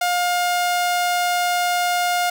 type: tone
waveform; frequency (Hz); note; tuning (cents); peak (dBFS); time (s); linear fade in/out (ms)
sawtooth; 710; F5; +28; -14; 0.01-2.3; 5
effects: none